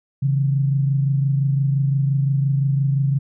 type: tone pair together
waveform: sine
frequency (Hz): 136.6 / 162.4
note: C#3 / E3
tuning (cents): -25 / -26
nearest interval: minor third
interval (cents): 299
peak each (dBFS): -16 / -26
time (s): 0.22-3.19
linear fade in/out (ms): 10
effects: none